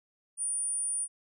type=tone; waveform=sine; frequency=9380 Hz; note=D9; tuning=3 cents flat; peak=-29 dBFS; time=0.37-1.08 s; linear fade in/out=50 ms; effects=none